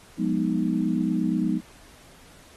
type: chord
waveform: sine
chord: F half-diminished seventh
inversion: none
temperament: equal with one note detuned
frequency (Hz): 179.11 / 207.7 / 246.9 / 311.1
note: F3 / Ab3 / Cb4 / Eb4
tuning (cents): +44 / 0 / 0 / 0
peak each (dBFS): -27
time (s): 0.17-1.61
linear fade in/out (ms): 50
effects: pink hiss -52 dBFS RMS until 2.56 s + AAC 32 kbps